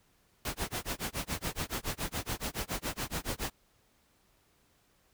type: noise with tremolo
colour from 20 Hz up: pink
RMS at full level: -33 dBFS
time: 0.45-3.5 s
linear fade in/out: 2 ms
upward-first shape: sine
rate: 7.1 Hz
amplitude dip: 100%
effects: pink hiss -69 dBFS RMS until 5.13 s